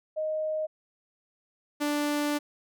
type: tone pair in turn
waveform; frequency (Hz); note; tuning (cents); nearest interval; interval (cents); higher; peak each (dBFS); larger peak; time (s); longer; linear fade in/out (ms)
sine / sawtooth; 622.3 / 293.7; D#5 / D4; 0 / 0; octave + minor second; 1300; first; -27 / -22; second; 0.16-0.67 / 1.8-2.39; second; 20
effects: none